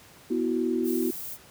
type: chord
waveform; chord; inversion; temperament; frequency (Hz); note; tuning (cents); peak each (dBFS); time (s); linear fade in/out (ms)
sine; B suspended fourth; none; just; 246.9 / 329.3 / 370.4; B3 / E4 / F#4; 0 / -2 / +2; -28; 0.3-1.11; 10
type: noise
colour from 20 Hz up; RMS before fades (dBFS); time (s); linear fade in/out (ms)
violet; -37; 0.83-1.38; 50
effects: pink hiss -52 dBFS RMS until 1.5 s + high-pass 80 Hz 12 dB/octave